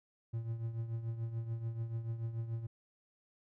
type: tone with tremolo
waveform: triangle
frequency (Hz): 114.6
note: A#2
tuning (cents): -29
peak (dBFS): -31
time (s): 0.33-2.67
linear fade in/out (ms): 10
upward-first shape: triangle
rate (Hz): 6.9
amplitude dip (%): 70
effects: none